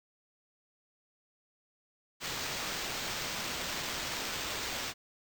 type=noise with sample-and-hold; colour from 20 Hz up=blue; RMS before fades=-37 dBFS; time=2.2-4.94 s; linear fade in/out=50 ms; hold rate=11025 Hz; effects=none